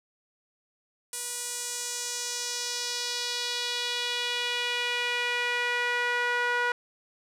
sawtooth tone with band-pass filter sweep, 485.3 Hz, B4, 30 cents flat, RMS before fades -30 dBFS, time 1.13-6.72 s, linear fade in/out 2 ms, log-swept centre 9000 to 1500 Hz, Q 1.9, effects none

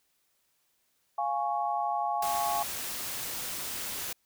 sine chord, Db major, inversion first, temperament equal, 698.5 / 830.6 / 1108.7 Hz, F5 / Ab5 / Db6, 0 / 0 / 0 cents, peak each -32 / -30 / -34 dBFS, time 1.18-2.63 s, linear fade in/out 5 ms
white noise, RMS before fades -36 dBFS, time 2.22-4.13 s, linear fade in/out 5 ms
effects white hiss -73 dBFS RMS until 4.25 s

